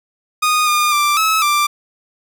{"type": "tone with pitch steps", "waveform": "sawtooth", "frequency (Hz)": [1235, 1212, 1179, 1294, 1180], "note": ["D#6", "D#6", "D6", "E6", "D6"], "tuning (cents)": [-13, -46, 6, -32, 8], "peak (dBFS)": -9, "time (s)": [0.42, 1.67], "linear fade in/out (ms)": 10, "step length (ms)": 250, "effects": []}